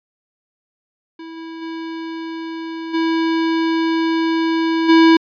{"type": "tone with level steps", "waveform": "square", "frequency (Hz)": 326.9, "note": "E4", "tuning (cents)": -14, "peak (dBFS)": [-32, -30, -26, -16, -8], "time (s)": [1.19, 5.17], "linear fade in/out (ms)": 5, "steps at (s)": [1.36, 1.61, 2.93, 4.88], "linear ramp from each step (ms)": 20, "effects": ["resampled to 11025 Hz"]}